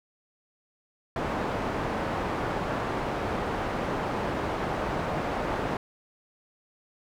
white low-pass noise, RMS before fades -30 dBFS, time 1.16-5.77 s, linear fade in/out 2 ms, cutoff 920 Hz, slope 12 dB/octave, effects none

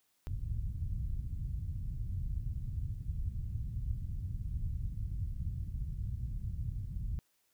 white low-pass noise, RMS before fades -37 dBFS, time 0.27-7.19 s, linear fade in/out 0 ms, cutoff 110 Hz, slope 24 dB/octave, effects white hiss -75 dBFS RMS until 7.53 s

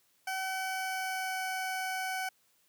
20% pulse tone with pitch glide, 760 to 753 Hz, F#5 to F#5, +46 to +30 cents, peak -28 dBFS, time 0.27-2.29 s, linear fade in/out 5 ms, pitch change -16 cents, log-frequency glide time 0.4-1.43 s, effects white hiss -70 dBFS RMS until 2.68 s + high-pass 80 Hz 12 dB/octave

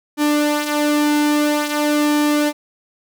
sawtooth tone with flanger, 296.5 Hz, D4, 17 cents sharp, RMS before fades -17 dBFS, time 0.17-2.53 s, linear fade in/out 50 ms, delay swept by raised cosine 1.9 to 5 ms, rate 0.5 Hz, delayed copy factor -0.55, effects none

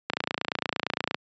click train, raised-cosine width 0.3 ms, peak -9 dBFS, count 31, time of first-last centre 0.1-1.145 s, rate 28.7 Hz, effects high-pass 150 Hz 12 dB/octave + resampled to 16000 Hz

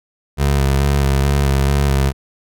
25% pulse tone with vibrato, 69.3 Hz, C#2, in tune, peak -9 dBFS, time 0.37-2.13 s, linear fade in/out 50 ms, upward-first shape square, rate 2.3 Hz, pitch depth 26 cents each way, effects none

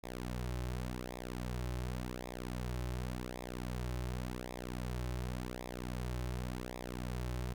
sawtooth tone with flanger, 61.74 Hz, B1, in tune, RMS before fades -40 dBFS, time 0.03-7.54 s, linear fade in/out 10 ms, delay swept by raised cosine 0.67 to 4.27 ms, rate 0.89 Hz, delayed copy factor -0.85, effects none

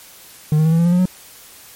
triangle tone with pitch steps, 152.3 / 156.4 / 160.61 / 164.94 / 169.38 / 173.94 / 178.62 / 183.43 Hz, D#3 / D#3 / E3 / E3 / E3 / F3 / F3 / F#3, -37 / +9 / -45 / +1 / +47 / -7 / +39 / -15 cents, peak -9 dBFS, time 0.52-1.056 s, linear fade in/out 2 ms, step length 67 ms, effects white hiss -42 dBFS RMS until 1.75 s + MP3 64 kbps

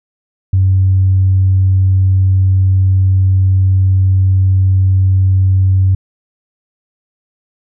sine tone, 94.7 Hz, F#2, 41 cents sharp, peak -6 dBFS, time 0.53-5.95 s, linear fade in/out 5 ms, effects tanh soft clip ceiling -2 dBFS

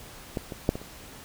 clicks, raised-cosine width 2 ms, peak -15 / -21 / -7 / -20 / -29 dBFS, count 5, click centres 0.372 / 0.522 / 0.691 / 0.755 / 0.816 s, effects pink hiss -46 dBFS RMS until 1.24 s

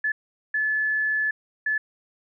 sine tone bursts at uneven times, 1727 Hz, A6, 33 cents flat, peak -21 dBFS, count 3, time 0.04-0.12 / 0.54-1.31 / 1.66-1.78 s, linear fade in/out 5 ms, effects none

